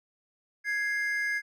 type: tone pair together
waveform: triangle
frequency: 1661.2 / 2101 Hz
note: G#6 / C7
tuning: 0 / +7 cents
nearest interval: major third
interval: 407 cents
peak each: -27 / -30 dBFS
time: 0.64-1.42 s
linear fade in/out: 50 ms
effects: none